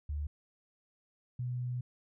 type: tone pair in turn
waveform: sine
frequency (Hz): 73.7 / 123.95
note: D2 / B2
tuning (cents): +7 / +7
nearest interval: major sixth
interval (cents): 900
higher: second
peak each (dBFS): -33 / -33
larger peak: neither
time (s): 0.09-0.27 / 1.39-1.81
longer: second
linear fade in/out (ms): 5
effects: none